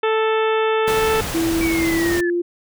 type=harmonic tone; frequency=440 Hz; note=A4; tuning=in tune; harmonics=1 / 2 / 3 / 4 / 5 / 6 / 7 / 8; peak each=-17 / -24 / -25 / -29 / -33 / -30 / -36 / -35 dBFS; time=0.03-1.21 s; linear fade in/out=5 ms
type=noise; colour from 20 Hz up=pink; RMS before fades=-26 dBFS; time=0.87-2.21 s; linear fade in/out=10 ms
type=tone with pitch glide; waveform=sine; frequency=329.6 to 348 Hz; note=E4 to F4; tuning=0 to -6 cents; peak=-17 dBFS; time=1.34-2.42 s; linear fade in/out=10 ms; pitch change=+94 cents; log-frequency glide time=1.95-2.19 s
type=exponential sweep; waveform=sine; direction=down; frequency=2315 to 1700 Hz; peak=-24 dBFS; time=1.61-2.3 s; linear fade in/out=2 ms
effects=none